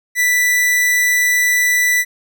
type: tone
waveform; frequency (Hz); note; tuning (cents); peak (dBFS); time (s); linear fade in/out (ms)
45% pulse; 1975.5; B6; 0; -12; 0.15-2.05; 50
effects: none